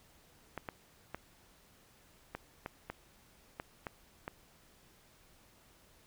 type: clicks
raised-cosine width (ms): 0.5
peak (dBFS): -24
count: 9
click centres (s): 0.577 / 0.688 / 1.146 / 2.35 / 2.661 / 2.9 / 3.599 / 3.868 / 4.279
effects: pink hiss -64 dBFS RMS until 6.06 s

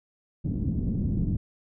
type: low-pass noise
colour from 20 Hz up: white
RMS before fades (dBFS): -27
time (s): 0.44-1.37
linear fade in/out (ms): 10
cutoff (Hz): 220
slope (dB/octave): 24
effects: none

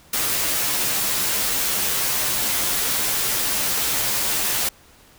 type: noise with comb filter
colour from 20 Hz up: white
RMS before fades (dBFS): -22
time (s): 0.13-4.69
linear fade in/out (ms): 5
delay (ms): 12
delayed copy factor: -0.7
effects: pink hiss -51 dBFS RMS until 5.18 s

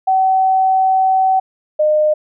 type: tone pair in turn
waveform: sine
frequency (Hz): 760 / 609.9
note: F#5 / D#5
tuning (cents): +46 / -35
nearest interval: major third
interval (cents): 381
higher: first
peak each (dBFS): -10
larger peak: neither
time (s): 0.07-1.4 / 1.79-2.14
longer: first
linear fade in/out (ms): 10
effects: none

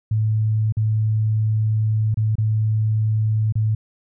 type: tone with dropouts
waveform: sine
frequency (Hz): 108.8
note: A2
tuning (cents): -19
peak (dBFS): -16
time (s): 0.11-3.75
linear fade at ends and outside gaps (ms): 5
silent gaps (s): 0.724-0.769 / 2.144-2.171 / 2.355-2.382 / 3.524-3.554
effects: none

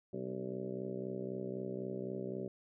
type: harmonic tone with a mistuned harmonic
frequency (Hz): 63.9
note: C2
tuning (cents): -40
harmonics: 2 / 3 / 4 / 5 / 6 / 7 / 8 / 9 / 10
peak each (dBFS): -48 / -44 / -47 / -52 / -42 / -48 / -51 / -48 / -56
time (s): 0.13-2.48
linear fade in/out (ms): 5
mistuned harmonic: 5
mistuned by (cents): -47
effects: none

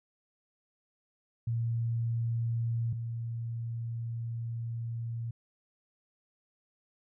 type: tone pair in turn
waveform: sine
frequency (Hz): 116 / 116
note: A#2 / A#2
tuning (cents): -8 / -8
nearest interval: unison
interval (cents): 0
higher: neither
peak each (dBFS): -28 / -33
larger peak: first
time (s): 1.47-2.93 / 2.93-5.31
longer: second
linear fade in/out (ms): 5
effects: none

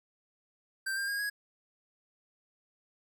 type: tone with pitch steps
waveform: square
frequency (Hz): 1568 / 1598.2 / 1628.9 / 1660.3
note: G6 / G6 / G#6 / G#6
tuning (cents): 0 / +33 / -34 / -1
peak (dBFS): -32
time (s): 0.86-1.3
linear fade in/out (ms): 10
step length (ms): 110
effects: none

